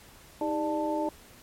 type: tone cluster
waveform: sine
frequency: 314.9 / 399.8 / 596 / 883 Hz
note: D#4 / G4 / D5 / A5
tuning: +21 / +34 / +25 / +6 cents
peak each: -30 / -38 / -31 / -32 dBFS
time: 0.41-1.09 s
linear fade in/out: 2 ms
effects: pink hiss -53 dBFS RMS until 1.42 s + MP3 64 kbps